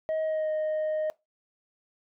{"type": "tone with pitch glide", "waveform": "sine", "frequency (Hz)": [632, 619.7], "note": ["D#5", "D#5"], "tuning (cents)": [27, -7], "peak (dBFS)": -23, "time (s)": [0.09, 1.1], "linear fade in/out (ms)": 0, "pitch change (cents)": -34, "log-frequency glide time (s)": [0.22, 0.51], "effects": ["noise-tail reverb RT60 0.2 s tail -23 dB re dry", "tanh soft clip ceiling -25 dBFS"]}